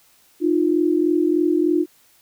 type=tone pair together; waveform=sine; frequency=307.7 / 351 Hz; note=D#4 / F4; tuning=-19 / +9 cents; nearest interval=major second; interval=228 cents; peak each=-18 dBFS; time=0.4-1.86 s; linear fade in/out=50 ms; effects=white hiss -56 dBFS RMS until 2.21 s